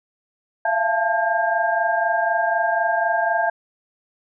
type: tone cluster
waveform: sine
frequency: 671 / 695 / 879 / 1606 Hz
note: E5 / F5 / A5 / G6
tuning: +31 / -9 / -2 / +41 cents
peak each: -23 dBFS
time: 0.65-3.5 s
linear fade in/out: 5 ms
effects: none